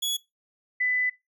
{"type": "tone pair in turn", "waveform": ["sawtooth", "sine"], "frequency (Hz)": [3374, 1999.3], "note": ["G#7", "B6"], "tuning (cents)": [27, 21], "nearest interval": "major sixth", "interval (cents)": 906, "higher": "first", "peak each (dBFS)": -22, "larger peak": "neither", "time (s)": [[0.02, 0.17], [0.8, 1.1]], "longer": "second", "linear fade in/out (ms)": 10, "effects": ["noise-tail reverb RT60 0.2 s tail -20 dB re dry"]}